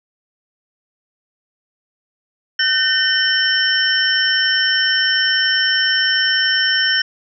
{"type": "tone cluster", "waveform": "sine", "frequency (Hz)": [1528, 1817, 3049, 5410], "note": ["G6", "A#6", "G7", "E8"], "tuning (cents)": [-45, -45, -49, 44], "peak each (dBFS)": -19, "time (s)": [2.59, 7.02], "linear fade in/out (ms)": 5, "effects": []}